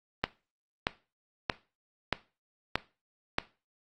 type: click train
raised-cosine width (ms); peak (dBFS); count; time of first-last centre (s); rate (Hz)
0.3; -9; 6; 0.24-3.385; 1.59
effects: noise-tail reverb RT60 0.3 s tail -17 dB re dry + Opus 24 kbps